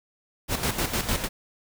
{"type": "noise with tremolo", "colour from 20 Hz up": "pink", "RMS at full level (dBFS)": -25, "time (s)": [0.48, 1.29], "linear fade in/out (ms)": 50, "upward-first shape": "square", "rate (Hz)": 6.6, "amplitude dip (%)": 60, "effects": []}